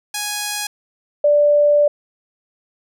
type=tone pair in turn; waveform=5% pulse / sine; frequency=830.6 / 586.7 Hz; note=G#5 / D5; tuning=0 / -2 cents; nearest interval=tritone; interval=602 cents; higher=first; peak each=-10 dBFS; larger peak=neither; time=0.14-0.67 / 1.24-1.88 s; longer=second; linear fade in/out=5 ms; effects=none